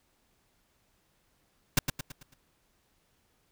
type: noise with echo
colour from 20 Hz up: pink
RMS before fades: -21 dBFS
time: 1.77-1.79 s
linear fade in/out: 5 ms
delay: 110 ms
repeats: 5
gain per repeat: -7 dB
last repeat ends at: 2.34 s
effects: pink hiss -71 dBFS RMS until 3.51 s

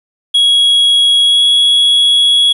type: tone with pitch glide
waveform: triangle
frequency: 3322 to 3345 Hz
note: G#7 to G#7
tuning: 0 to +12 cents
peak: -5 dBFS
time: 0.34-2.53 s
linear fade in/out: 10 ms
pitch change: +12 cents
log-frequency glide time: 1.23-1.43 s
effects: resampled to 32000 Hz + 7-bit

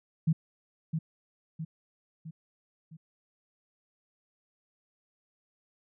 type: tone with echo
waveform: sine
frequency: 160 Hz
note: D#3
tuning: 49 cents sharp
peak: -21 dBFS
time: 0.27-0.33 s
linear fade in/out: 10 ms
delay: 660 ms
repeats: 4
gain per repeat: -6 dB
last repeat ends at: 2.97 s
effects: none

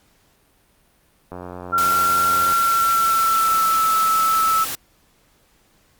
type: click train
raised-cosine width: 1 ms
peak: -19 dBFS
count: 109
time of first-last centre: 1.32-2.523 s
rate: 89.8 Hz
type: tone with pitch glide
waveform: sine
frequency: 1368 to 1310.8 Hz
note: F6 to E6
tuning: -36 to -10 cents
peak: -15 dBFS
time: 1.72-4.65 s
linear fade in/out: 20 ms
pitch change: -74 cents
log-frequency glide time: 2.5-3.88 s
type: noise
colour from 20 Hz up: white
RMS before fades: -27 dBFS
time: 1.78-4.75 s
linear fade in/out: 0 ms
effects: pink hiss -59 dBFS RMS until 5.99 s + Opus 48 kbps

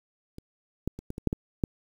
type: clicks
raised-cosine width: 3 ms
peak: -28 / -15 / -26 / -21 / -23 / -10 / -15 / -11 dBFS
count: 8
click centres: 0.384 / 0.876 / 0.99 / 1.104 / 1.181 / 1.273 / 1.329 / 1.638 s
effects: 8-bit

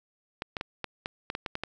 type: clicks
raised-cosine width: 0.3 ms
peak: -16 dBFS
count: 10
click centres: 0.421 / 0.568 / 0.611 / 0.843 / 1.059 / 1.301 / 1.351 / 1.462 / 1.554 / 1.636 s
effects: none

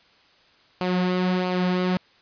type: tone with flanger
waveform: sawtooth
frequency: 182.2 Hz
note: F#3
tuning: 26 cents flat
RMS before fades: -23 dBFS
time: 0.81-1.97 s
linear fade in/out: 0 ms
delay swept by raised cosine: 0.54 to 4.34 ms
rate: 1.5 Hz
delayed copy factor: -0.5
effects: white hiss -57 dBFS RMS until 2.21 s + resampled to 11025 Hz

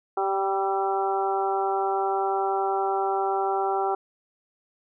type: harmonic tone with a mistuned harmonic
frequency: 194.8 Hz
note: G3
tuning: 11 cents flat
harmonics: 2 / 3 / 4 / 5 / 6 / 7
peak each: -27 / -37 / -25 / -34 / -36 / -33 dBFS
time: 0.17-3.95 s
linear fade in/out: 5 ms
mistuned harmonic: 7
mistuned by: -24 cents
effects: none

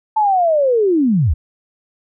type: linear sweep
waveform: sine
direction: down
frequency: 885 to 57.7 Hz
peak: -11 dBFS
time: 0.16-1.34 s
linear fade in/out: 10 ms
effects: none

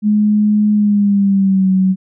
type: tone with pitch glide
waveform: sine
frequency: 210.2 to 188.35 Hz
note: G#3 to F#3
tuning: +21 to +31 cents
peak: -9 dBFS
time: 0.02-1.96 s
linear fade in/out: 50 ms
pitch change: -190 cents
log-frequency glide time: 0.73-1.7 s
effects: none

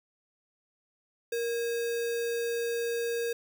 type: tone with sample-and-hold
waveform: sine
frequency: 468.3 Hz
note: A#4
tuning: 8 cents sharp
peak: -28 dBFS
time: 1.32-3.33 s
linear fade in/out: 5 ms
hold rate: 2100 Hz
effects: none

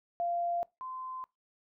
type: tone pair in turn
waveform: sine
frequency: 692 / 1032.4 Hz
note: F5 / C6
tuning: -16 / -23 cents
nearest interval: perfect fifth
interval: 693 cents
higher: second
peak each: -29 / -38 dBFS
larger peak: first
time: 0.2-0.63 / 0.81-1.24 s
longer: neither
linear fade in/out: 0 ms
effects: noise-tail reverb RT60 0.2 s tail -22 dB re dry

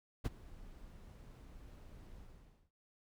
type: noise with ADSR envelope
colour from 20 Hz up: brown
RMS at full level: -32 dBFS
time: 0.24-2.71 s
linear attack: 18 ms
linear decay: 27 ms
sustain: -22 dB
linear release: 540 ms
effects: none

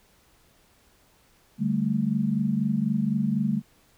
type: chord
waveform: sine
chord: D suspended fourth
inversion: none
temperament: equal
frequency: 146.83 / 196 / 220 Hz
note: D3 / G3 / A3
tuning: 0 / 0 / 0 cents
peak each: -29 / -26 / -25 dBFS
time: 1.58-3.62 s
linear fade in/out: 50 ms
effects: pink hiss -61 dBFS RMS until 3.97 s

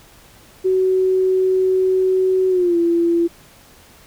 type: tone with pitch glide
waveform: sine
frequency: 374.7 to 339.7 Hz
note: F#4 to F4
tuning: +22 to -48 cents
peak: -13 dBFS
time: 0.64-3.28 s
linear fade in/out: 20 ms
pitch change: -170 cents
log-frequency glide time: 2.49-2.77 s
effects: pink hiss -47 dBFS RMS until 4.06 s

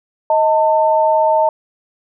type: tone pair together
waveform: sine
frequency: 629 / 895.7 Hz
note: D#5 / A5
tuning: +19 / +31 cents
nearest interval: tritone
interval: 612 cents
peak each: -13 dBFS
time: 0.3-1.49 s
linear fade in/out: 2 ms
effects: none

